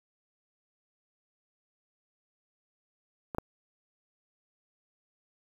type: clicks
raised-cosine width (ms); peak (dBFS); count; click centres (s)
1; -22 / -15; 2; 3.348 / 3.384
effects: 8-bit